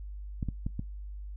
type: clicks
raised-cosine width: 5 ms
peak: -20 dBFS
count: 4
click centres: 0.428 / 0.487 / 0.665 / 0.794 s
effects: noise-tail reverb RT60 0.2 s tail -24 dB re dry + added 50 Hz sine -38 dBFS peak until 1.36 s